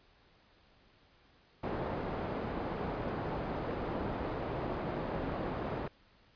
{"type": "low-pass noise", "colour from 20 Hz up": "white", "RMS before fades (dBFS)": -37, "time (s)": [1.63, 5.88], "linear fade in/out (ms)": 5, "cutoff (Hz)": 670, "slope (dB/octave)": 12, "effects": ["pink hiss -65 dBFS RMS until 6.35 s", "resampled to 11025 Hz"]}